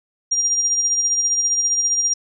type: tone with tremolo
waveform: sine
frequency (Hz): 5700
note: F8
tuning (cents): +34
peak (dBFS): -14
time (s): 0.31-2.14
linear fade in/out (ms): 10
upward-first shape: sine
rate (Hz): 15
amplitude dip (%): 45
effects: none